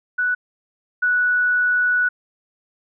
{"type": "tone pair in turn", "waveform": "sine", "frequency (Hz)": [1480, 1474.6], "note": ["F#6", "F#6"], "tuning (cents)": [0, -6], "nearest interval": "unison", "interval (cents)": 6, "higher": "first", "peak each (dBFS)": [-17, -15], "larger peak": "second", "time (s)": [[0.18, 0.35], [1.02, 2.09]], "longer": "second", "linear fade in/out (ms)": 10, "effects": []}